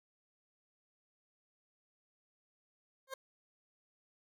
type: tone with exponential growth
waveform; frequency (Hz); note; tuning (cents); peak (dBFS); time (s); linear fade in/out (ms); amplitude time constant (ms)
20% pulse; 532; C5; +29; -32; 3.07-3.14; 5; 15
effects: none